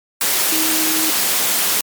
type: tone in noise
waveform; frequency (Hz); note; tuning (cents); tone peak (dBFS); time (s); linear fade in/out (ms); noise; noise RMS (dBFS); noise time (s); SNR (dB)
sine; 317; D#4; +32; -22; 0.52-1.1; 2; white; -17; 0.21-1.81; -8
effects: high-pass 200 Hz 12 dB/octave + MP3 96 kbps